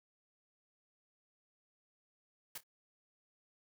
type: noise with echo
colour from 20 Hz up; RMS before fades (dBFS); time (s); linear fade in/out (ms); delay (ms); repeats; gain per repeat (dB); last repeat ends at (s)
white; -44; 2.55-2.58; 5; 28; 2; -15; 2.636
effects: none